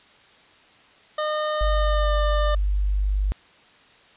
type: tone with pitch glide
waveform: 25% pulse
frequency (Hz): 610 to 597.8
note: D#5 to D5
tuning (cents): -34 to +31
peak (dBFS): -19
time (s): 1.18-2.55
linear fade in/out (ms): 5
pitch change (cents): -35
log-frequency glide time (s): 1.72-2.19
type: tone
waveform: sine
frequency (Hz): 49.56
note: G1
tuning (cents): +20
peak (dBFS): -19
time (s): 1.61-3.32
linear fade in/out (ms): 0
effects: white hiss -53 dBFS RMS until 4.16 s + resampled to 8000 Hz